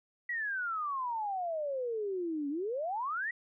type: exponential two-way sweep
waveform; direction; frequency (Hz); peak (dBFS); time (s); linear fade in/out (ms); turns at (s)
sine; down then up; 1962 to 277.2 to 1962; -32; 0.29-3.31; 5; 2.49
effects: none

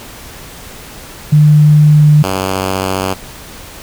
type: tone pair in turn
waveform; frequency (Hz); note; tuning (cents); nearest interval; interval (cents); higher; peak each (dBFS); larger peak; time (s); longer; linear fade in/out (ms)
sine / 5% pulse; 150.2 / 94.95; D3 / F#2; +39 / +45; minor sixth; 794; first; -3; neither; 1.32-2.23 / 2.23-3.14; neither; 10
effects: pink hiss -32 dBFS RMS until 3.82 s

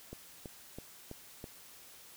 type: click train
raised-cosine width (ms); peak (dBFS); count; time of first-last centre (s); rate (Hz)
2; -30; 5; 0.13-1.441; 3.05
effects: white hiss -55 dBFS RMS until 2.16 s

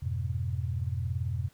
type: chord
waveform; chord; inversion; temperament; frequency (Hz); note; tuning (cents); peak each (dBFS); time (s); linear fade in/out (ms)
sine; F diminished; none; just; 87.31 / 104.77 / 125.72; F2 / Ab2 / Cb3; 0 / +16 / +31; -32 / -35 / -33; 0.02-1.49; 10
effects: pink hiss -63 dBFS RMS until 1.53 s

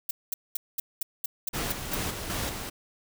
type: noise bursts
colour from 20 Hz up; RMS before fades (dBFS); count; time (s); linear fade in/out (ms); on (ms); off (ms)
violet; -29; 9; 0.09-1.95; 5; 20; 210
type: noise with tremolo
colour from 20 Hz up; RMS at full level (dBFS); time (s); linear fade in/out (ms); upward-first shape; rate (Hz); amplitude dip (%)
pink; -31; 1.53-2.7; 20; square; 2.6; 45
effects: none

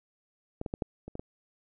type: clicks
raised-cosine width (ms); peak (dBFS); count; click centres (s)
2; -21 / -21 / -19 / -16 / -28 / -25 / -24; 7; 0.614 / 0.662 / 0.739 / 0.822 / 1.08 / 1.154 / 1.195
effects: none

